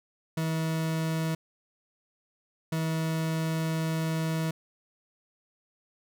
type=tone bursts at uneven times; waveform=40% pulse; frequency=160.8 Hz; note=E3; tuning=43 cents flat; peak=-26 dBFS; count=2; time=0.37-1.35 / 2.72-4.51 s; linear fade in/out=5 ms; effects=none